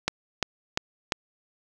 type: click train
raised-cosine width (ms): 0.2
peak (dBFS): -6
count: 4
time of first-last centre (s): 0.08-1.122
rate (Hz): 2.88
effects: none